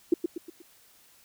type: tone with echo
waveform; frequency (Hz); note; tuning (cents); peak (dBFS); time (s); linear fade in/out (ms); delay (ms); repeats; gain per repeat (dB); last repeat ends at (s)
sine; 340; F4; -46; -16; 0.12-0.14; 5; 120; 4; -7; 0.62
effects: white hiss -59 dBFS RMS until 1.24 s